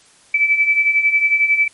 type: beating tone pair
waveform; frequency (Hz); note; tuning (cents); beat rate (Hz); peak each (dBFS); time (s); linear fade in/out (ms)
sine; 2303 / 2314; D7 / D7; -34 / -26; 11; -19 / -13; 0.34-1.68; 5
effects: white hiss -50 dBFS RMS until 1.73 s + MP3 48 kbps